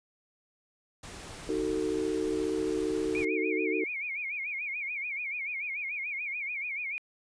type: noise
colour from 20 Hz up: pink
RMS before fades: -44 dBFS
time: 1.03-3.25 s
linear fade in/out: 5 ms
type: chord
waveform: sine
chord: D# diminished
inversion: none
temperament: just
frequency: 311.1 / 373.4 / 448 Hz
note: D#4 / F#4 / A4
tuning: 0 / +16 / +31 cents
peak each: -32 dBFS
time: 1.49-3.84 s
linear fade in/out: 2 ms
type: tone with vibrato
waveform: sine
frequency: 2300 Hz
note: D7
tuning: 37 cents flat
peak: -32 dBFS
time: 3.15-6.98 s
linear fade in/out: 0 ms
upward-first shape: sine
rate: 6.9 Hz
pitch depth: 140 cents each way
effects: resampled to 22050 Hz